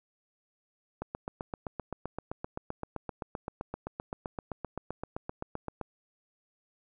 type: click train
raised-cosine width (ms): 1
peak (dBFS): -21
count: 38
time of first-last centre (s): 1.02-5.813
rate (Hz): 7.72
effects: none